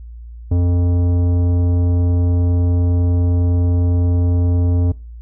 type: tone with tanh clipping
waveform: sine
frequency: 87.8 Hz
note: F2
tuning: 10 cents sharp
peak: -14 dBFS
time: 0.51-4.92 s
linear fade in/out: 5 ms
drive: 13 dB
effects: noise-tail reverb RT60 0.3 s tail -22 dB re dry + added 58 Hz sine -31 dBFS peak until 5.21 s